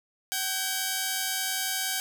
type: tone pair together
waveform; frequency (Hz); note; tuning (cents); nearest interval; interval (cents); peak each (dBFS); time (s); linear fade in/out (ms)
5% pulse; 760 / 1610.4; F#5 / G6; +46 / +46; octave + minor second; 1300; -19; 0.32-2; 0
effects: 9-bit